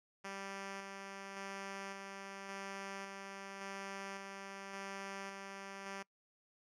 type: tone with tremolo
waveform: 5% pulse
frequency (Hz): 196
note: G3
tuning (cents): 0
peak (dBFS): -32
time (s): 0.24-6.03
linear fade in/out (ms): 10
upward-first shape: square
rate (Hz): 0.89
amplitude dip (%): 30
effects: noise-tail reverb RT60 0.1 s tail -24 dB re dry + low-pass 7000 Hz 12 dB/octave